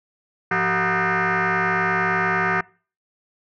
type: tone with frequency modulation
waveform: sine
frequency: 174.61 Hz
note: F3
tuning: in tune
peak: -17 dBFS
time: 0.51-2.61 s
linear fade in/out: 5 ms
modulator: 278 Hz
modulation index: 6.7
effects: noise-tail reverb RT60 0.4 s tail -24 dB re dry + tanh soft clip ceiling -13 dBFS